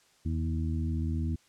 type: harmonic tone with a mistuned harmonic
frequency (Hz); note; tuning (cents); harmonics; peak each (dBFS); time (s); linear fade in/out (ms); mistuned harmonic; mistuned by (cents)
80.3; E2; -45; 1 / 2 / 3 / 4; -29 / -36 / -36 / -41; 0.25-1.36; 10; 1; +51
effects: white hiss -64 dBFS RMS until 1.48 s + low-pass 8000 Hz 12 dB/octave